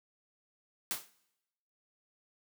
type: noise with exponential decay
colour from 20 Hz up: white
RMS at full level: -31 dBFS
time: 0.91-1.1 s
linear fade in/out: 0 ms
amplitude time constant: 41 ms
effects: noise-tail reverb RT60 0.9 s tail -21 dB re dry + high-pass 150 Hz 12 dB/octave